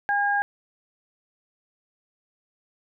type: tone pair together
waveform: sine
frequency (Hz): 812 / 1624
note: G#5 / G#6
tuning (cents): -39 / -39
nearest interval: octave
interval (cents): 1200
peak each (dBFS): -23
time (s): 0.09-0.42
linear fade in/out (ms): 0
effects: none